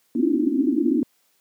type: band-pass noise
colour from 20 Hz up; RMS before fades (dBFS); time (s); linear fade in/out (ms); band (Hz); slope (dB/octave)
pink; -20; 0.15-1.03; 2; 240 to 340; 96
effects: white hiss -65 dBFS RMS until 1.4 s + high-pass 150 Hz 12 dB/octave